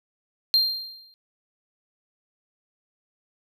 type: tone with exponential decay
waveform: triangle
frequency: 4186 Hz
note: C8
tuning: in tune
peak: -13 dBFS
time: 0.54-1.14 s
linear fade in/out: 0 ms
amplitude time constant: 130 ms
effects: none